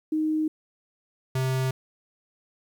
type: tone pair in turn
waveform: sine / square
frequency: 311.1 / 130.8 Hz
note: D#4 / C3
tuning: 0 / 0 cents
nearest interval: octave + minor third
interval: 1500 cents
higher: first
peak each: -22 / -24 dBFS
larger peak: first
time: 0.12-0.48 / 1.35-1.71 s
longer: neither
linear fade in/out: 5 ms
effects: 10-bit